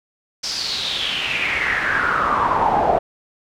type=noise with band-pass filter sweep; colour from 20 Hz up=brown; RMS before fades=-20 dBFS; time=0.43-2.99 s; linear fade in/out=10 ms; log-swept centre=5400 to 680 Hz; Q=5.7; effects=none